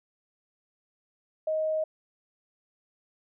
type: tone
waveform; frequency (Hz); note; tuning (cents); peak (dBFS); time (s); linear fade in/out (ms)
sine; 627; D#5; +13; -25; 1.47-1.84; 5
effects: none